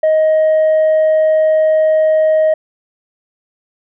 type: tone with tanh clipping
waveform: sine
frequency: 627 Hz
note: D#5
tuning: 13 cents sharp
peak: -9 dBFS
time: 0.03-2.54 s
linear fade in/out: 5 ms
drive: 1 dB
effects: none